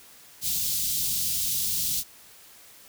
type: band-stop noise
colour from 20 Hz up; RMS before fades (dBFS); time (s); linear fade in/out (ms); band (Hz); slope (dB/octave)
white; -27; 0.41-2.04; 50; 200 to 3400; 24
effects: white hiss -51 dBFS RMS until 2.88 s